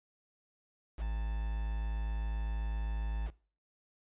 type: tone with quantisation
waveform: triangle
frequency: 53.8 Hz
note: A1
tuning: 38 cents flat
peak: -30 dBFS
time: 0.97-3.31 s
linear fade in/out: 50 ms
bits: 8
effects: noise-tail reverb RT60 0.4 s tail -21 dB re dry + resampled to 8000 Hz